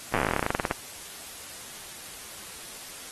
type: slowing click train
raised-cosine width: 0.5 ms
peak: -10 dBFS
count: 23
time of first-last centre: 0.14-0.711 s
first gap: 8 ms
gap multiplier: 1.1
effects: white hiss -42 dBFS RMS until 3.11 s + AAC 32 kbps